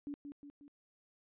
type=tone with echo; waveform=sine; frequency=287.3 Hz; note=D4; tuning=38 cents flat; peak=-39 dBFS; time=0.07-0.14 s; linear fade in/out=0 ms; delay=180 ms; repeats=3; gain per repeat=-5 dB; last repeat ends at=0.68 s; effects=resampled to 8000 Hz